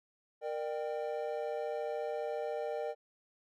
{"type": "chord", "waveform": "triangle", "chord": "G minor", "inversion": "first", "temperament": "equal with one note detuned", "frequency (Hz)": [466.2, 600.4, 784], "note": ["Bb4", "D5", "G5"], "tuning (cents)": [0, 38, 0], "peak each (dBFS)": [-36, -36, -40], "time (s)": [0.41, 2.95], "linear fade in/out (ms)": 50, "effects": []}